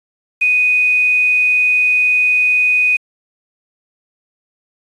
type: tone with quantisation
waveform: sine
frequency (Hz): 2489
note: D#7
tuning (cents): 0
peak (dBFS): -10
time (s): 0.41-2.97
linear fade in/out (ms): 10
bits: 6
effects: resampled to 24000 Hz